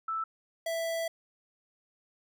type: tone pair in turn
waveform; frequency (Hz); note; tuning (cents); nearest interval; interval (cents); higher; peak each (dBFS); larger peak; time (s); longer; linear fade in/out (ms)
sine / square; 1318.5 / 660.8; E6 / E5; 0 / +4; octave; 1196; first; -30 / -31; first; 0.08-0.24 / 0.66-1.08; second; 5
effects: none